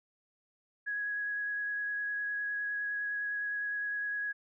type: tone with vibrato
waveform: sine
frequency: 1666 Hz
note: G#6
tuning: 5 cents sharp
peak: -32 dBFS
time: 0.86-4.33 s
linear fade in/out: 20 ms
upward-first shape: sine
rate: 9.8 Hz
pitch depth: 10 cents each way
effects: none